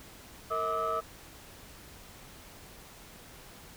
sine tone cluster, 458.4 / 641 / 1180 / 1286 Hz, A#4 / E5 / D6 / E6, -29 / -49 / +8 / -43 cents, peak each -35 / -33 / -34 / -31 dBFS, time 0.5-1.01 s, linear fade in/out 20 ms, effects tanh soft clip ceiling -23 dBFS + pink hiss -51 dBFS RMS until 3.76 s

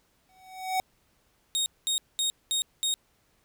square tone with exponential growth, 751 Hz, F#5, 26 cents sharp, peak -23 dBFS, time 0.29-0.8 s, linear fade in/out 0 ms, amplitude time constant 110 ms
25% pulse tone bursts, 3729 Hz, A#7, in tune, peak -21 dBFS, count 5, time 1.55-2.94 s, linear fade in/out 0 ms, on 110 ms, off 210 ms
effects pink hiss -68 dBFS RMS until 3.44 s

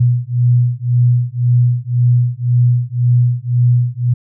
sine beating tone pair, 121.2 / 123.1 Hz, B2 / B2, -32 / -5 cents, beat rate 1.9 Hz, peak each -13 dBFS, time 0-4.14 s, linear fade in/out 10 ms, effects none

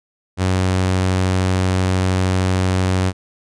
sawtooth tone, 93 Hz, F#2, 9 cents sharp, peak -11 dBFS, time 0.37-3.13 s, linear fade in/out 50 ms, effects resampled to 22050 Hz

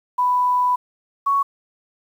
sine tone pair in turn, 992 / 1113.5 Hz, B5 / C#6, +7 / +7 cents, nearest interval major second, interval 200 cents, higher second, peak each -15 dBFS, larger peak neither, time 0.18-0.76 / 1.26-1.43 s, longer first, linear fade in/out 10 ms, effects 8-bit

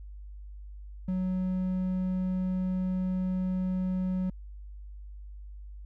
triangle tone, 185 Hz, F#3, in tune, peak -25 dBFS, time 1.08-4.3 s, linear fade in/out 5 ms, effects added 50 Hz sine -41 dBFS peak until 5.85 s

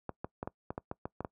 clicks, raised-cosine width 1 ms, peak -22 dBFS, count 10, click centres 0.093 / 0.245 / 0.429 / 0.475 / 0.705 / 0.779 / 0.914 / 1.055 / 1.206 / 1.248 s, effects noise-tail reverb RT60 0.1 s tail -23 dB re dry + high-pass 60 Hz 12 dB/octave

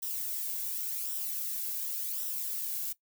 violet noise with flanger, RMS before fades -35 dBFS, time 0.02-2.93 s, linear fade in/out 10 ms, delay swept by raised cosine 0.44 to 1.64 ms, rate 0.9 Hz, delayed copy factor -0.5, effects noise-tail reverb RT60 0.1 s tail -18 dB re dry

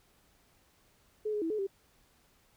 sine tone with pitch steps, 427.3 / 418.6 / 326.6 / 428.7 / 391.4 Hz, G#4 / G#4 / E4 / A4 / G4, +49 / +14 / -16 / -45 / -3 cents, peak -30 dBFS, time 1.25-1.67 s, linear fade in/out 10 ms, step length 84 ms, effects pink hiss -67 dBFS RMS until 2.56 s

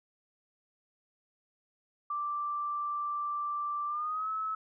sine tone with pitch glide, 1174.7 to 1295.9 Hz, D6 to E6, 0 to -30 cents, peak -31 dBFS, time 2.1-4.55 s, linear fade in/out 5 ms, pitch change +170 cents, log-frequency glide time 3.87-4.29 s, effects none

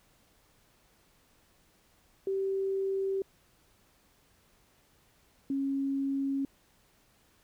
sine tone pair in turn, 387.6 / 274.1 Hz, G4 / C#4, -20 / -19 cents, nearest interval tritone, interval 599 cents, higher first, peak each -28 dBFS, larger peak neither, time 2.27-3.22 / 5.5-6.45 s, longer neither, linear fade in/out 2 ms, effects pink hiss -66 dBFS RMS until 7.43 s

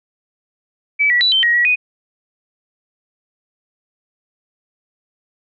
sine tone with pitch steps, 2298 / 1942 / 3954 / 3105 / 1891 / 1923 / 2487 Hz, D7 / B6 / B7 / G7 / A#6 / B6 / D#7, -38 / -30 / +1 / -17 / +24 / -47 / -1 cents, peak -11 dBFS, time 0.99-1.76 s, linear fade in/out 20 ms, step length 110 ms, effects none

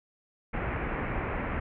pink low-pass noise, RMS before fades -32 dBFS, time 0.53-1.6 s, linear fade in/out 10 ms, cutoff 2400 Hz, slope 48 dB/octave, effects none

